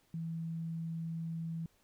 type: tone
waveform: sine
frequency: 164.3 Hz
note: E3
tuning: 5 cents flat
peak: -36 dBFS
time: 0.14-1.66 s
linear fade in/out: 2 ms
effects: pink hiss -71 dBFS RMS until 1.83 s